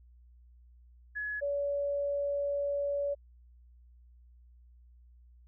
sine tone pair in turn, 1693 / 569.1 Hz, G#6 / C#5, +33 / +45 cents, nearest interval octave + perfect fifth, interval 1888 cents, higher first, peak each -33 / -29 dBFS, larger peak second, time 1.15-1.41 / 1.41-3.15 s, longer second, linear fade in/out 20 ms, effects added 60 Hz sine -55 dBFS peak until 5.47 s

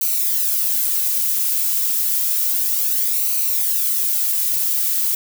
violet noise with flanger, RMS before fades -19 dBFS, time 0.01-5.15 s, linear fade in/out 5 ms, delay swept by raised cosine 0.57 to 2.87 ms, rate 0.3 Hz, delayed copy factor -0.6, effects none

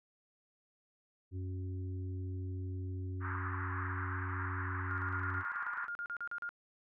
harmonic tone, 92.8 Hz, F#2, 6 cents sharp, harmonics 1 / 3 / 4, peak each -37 / -48 / -52 dBFS, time 1.31-5.44 s, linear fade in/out 50 ms
white band-pass noise, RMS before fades -42 dBFS, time 3.2-5.89 s, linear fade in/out 50 ms, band 1000 to 1700 Hz, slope 48 dB/octave
sine tone bursts, 1413 Hz, F6, 20 cents sharp, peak -37 dBFS, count 15, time 4.91-6.491 s, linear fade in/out 0 ms, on 69 ms, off 39 ms
effects none

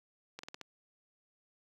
slowing click train, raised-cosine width 0.2 ms, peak -26 dBFS, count 5, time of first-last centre 0.39-0.613 s, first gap 44 ms, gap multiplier 1.16, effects high-pass 150 Hz 12 dB/octave + 10-bit

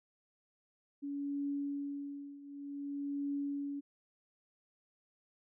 sine tone with tremolo, 283.2 Hz, C#4, 37 cents sharp, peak -33 dBFS, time 1.02-3.81 s, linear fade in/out 20 ms, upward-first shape triangle, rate 0.54 Hz, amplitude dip 85%, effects none

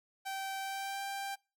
sawtooth tone with pitch glide, 776 to 789.1 Hz, G5 to G5, -18 to +11 cents, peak -33 dBFS, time 0.25-1.36 s, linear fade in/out 20 ms, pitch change +29 cents, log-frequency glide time 0.6-1.03 s, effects noise-tail reverb RT60 0.3 s tail -24 dB re dry

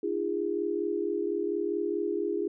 sine tone cluster, 303.4 / 344.3 / 408.7 Hz, D#4 / F4 / G#4, -44 / -25 / -28 cents, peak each -35 / -31 / -30 dBFS, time 0.03-2.48 s, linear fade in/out 5 ms, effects none

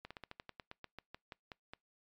slowing click train, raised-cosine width 0.3 ms, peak -30 dBFS, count 15, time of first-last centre 0.05-1.735 s, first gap 56 ms, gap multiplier 1.11, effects noise-tail reverb RT60 0.2 s tail -26 dB re dry + MP3 96 kbps

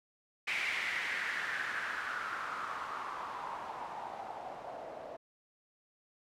blue noise with low-pass filter sweep, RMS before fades -39 dBFS, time 0.47-5.17 s, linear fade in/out 10 ms, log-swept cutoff 2300 to 620 Hz, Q 4.4, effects none

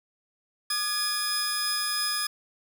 sawtooth tone cluster, 1212 / 1681 / 5040 Hz, D#6 / G#6 / D#8, -46 / +20 / +21 cents, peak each -30 / -30 / -25 dBFS, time 0.7-2.27 s, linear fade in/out 5 ms, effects none

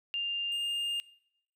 sine / triangle tone pair in turn, 2800 / 2815 Hz, F7 / F7, +4 / +13 cents, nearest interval unison, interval 9 cents, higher second, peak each -30 / -28 dBFS, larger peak second, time 0.14-0.52 / 0.52-1 s, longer second, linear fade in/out 0 ms, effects noise-tail reverb RT60 0.7 s tail -21 dB re dry

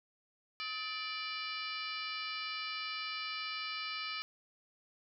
harmonic tone with a mistuned harmonic, 587.3 Hz, D5, in tune, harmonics 2 / 3 / 4 / 5 / 6 / 7 / 8 / 9, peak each -44 / -50 / -42 / -45 / -52 / -47 / -46 / -50 dBFS, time 0.6-4.22 s, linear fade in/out 0 ms, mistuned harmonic 2, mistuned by +140 cents, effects none

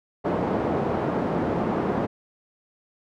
pink band-pass noise, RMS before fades -25 dBFS, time 0.24-2.07 s, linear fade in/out 20 ms, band 180 to 770 Hz, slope 12 dB/octave, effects none

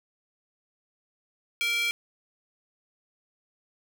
square tone with high-pass filter, 466.8 Hz, A#4, 2 cents sharp, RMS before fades -27 dBFS, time 1.61-1.91 s, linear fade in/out 0 ms, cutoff 2600 Hz, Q 8.3, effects none

